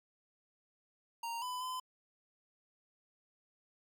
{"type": "tone with pitch steps", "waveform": "square", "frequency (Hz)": [929, 1001, 1018], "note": ["A#5", "B5", "C6"], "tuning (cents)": [-6, 23, -48], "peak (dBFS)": -38, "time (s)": [1.23, 1.8], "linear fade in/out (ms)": 5, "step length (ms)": 190, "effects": ["MP3 96 kbps"]}